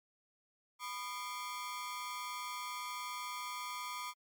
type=ring-modulated tone; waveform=sawtooth; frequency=1108.7 Hz; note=C#6; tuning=in tune; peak=-33 dBFS; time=0.79-4.14 s; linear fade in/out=50 ms; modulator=115 Hz; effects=MP3 96 kbps

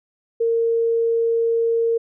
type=tone; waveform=sine; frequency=460 Hz; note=A#4; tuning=23 cents flat; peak=-16 dBFS; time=0.4-1.98 s; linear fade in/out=10 ms; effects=none

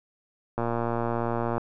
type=click train; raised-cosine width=1 ms; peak=-14 dBFS; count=118; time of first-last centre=0.58-1.58 s; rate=117 Hz; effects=none

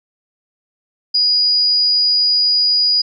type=tone; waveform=sine; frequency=4904 Hz; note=D#8; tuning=26 cents flat; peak=-11 dBFS; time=1.14-3.02 s; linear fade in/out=10 ms; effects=none

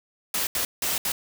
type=noise bursts at uneven times; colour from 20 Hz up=white; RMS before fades=-26 dBFS; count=4; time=0.34-0.47 / 0.55-0.65 / 0.82-0.98 / 1.05-1.12 s; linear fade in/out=2 ms; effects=none

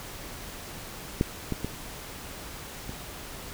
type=clicks; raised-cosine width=3 ms; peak=-9 / -15 / -17 / -23 dBFS; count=4; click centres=1.211 / 1.523 / 1.646 / 2.894 s; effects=pink hiss -41 dBFS RMS until 3.53 s

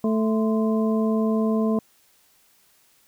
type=harmonic tone with a mistuned harmonic; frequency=220 Hz; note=A3; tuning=in tune; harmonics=1 / 2 / 3 / 5; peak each=-20 / -26 / -30 / -34 dBFS; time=0.04-1.79 s; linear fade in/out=2 ms; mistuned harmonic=5; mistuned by=-100 cents; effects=white hiss -60 dBFS RMS until 3.07 s

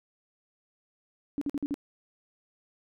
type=tone bursts; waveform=sine; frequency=285.6 Hz; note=D4; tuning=48 cents flat; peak=-27 dBFS; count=5; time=1.38-1.742 s; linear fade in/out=0 ms; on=34 ms; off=48 ms; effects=none

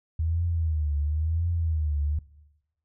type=tone with vibrato; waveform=sine; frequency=78.9 Hz; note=D#2; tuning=25 cents sharp; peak=-23 dBFS; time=0.19-2.19 s; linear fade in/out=5 ms; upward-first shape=triangle; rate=0.96 Hz; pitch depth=160 cents each way; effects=noise-tail reverb RT60 1.0 s tail -20 dB re dry

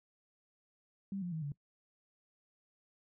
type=tone with pitch steps; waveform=sine; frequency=196 / 176.65 / 159.2 / 143.48 Hz; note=G3 / F3 / D#3 / D3; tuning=0 / +20 / +40 / -40 cents; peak=-36 dBFS; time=1.12-1.52 s; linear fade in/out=2 ms; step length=100 ms; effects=noise-tail reverb RT60 0.1 s tail -21 dB re dry

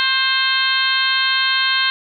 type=harmonic tone with a mistuned harmonic; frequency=525 Hz; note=C5; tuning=6 cents sharp; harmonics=2 / 3 / 4 / 5 / 6 / 7 / 8; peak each=-24 / -19 / -25 / -25 / -22 / -24 / -22 dBFS; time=0-1.9 s; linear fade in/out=0 ms; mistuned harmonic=2; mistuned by=+20 cents; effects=none

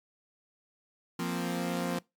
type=chord; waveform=sawtooth; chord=F suspended fourth; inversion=none; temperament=equal; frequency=174.61 / 233.1 / 261.6 Hz; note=F3 / Bb3 / C4; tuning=0 / 0 / 0 cents; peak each=-29 / -32 / -32 dBFS; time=1.19-1.99 s; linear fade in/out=5 ms; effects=noise-tail reverb RT60 0.2 s tail -22 dB re dry + MP3 96 kbps

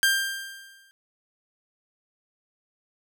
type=tone with exponential decay; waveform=sawtooth; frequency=1589 Hz; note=G6; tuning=23 cents sharp; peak=-13 dBFS; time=0.03-0.91 s; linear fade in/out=0 ms; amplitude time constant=190 ms; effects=none

